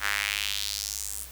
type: tone with high-pass filter sweep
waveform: sawtooth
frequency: 101.8 Hz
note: G#2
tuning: 34 cents flat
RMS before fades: -31 dBFS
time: 0-1.27 s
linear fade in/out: 50 ms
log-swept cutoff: 1500 to 10000 Hz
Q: 2.3
effects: added 60 Hz sine -46 dBFS peak until 1.31 s + white hiss -46 dBFS RMS until 1.31 s